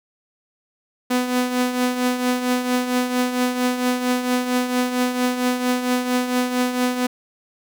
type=tone with tremolo; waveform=sawtooth; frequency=249.6 Hz; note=B3; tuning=19 cents sharp; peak=-12 dBFS; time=1.1-7.07 s; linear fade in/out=10 ms; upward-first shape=triangle; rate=4.4 Hz; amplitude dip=65%; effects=none